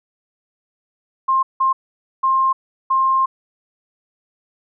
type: tone bursts at uneven times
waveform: sine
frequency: 1060 Hz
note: C6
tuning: 22 cents sharp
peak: -13 dBFS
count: 4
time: 1.28-1.43 / 1.6-1.73 / 2.23-2.53 / 2.9-3.26 s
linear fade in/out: 10 ms
effects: none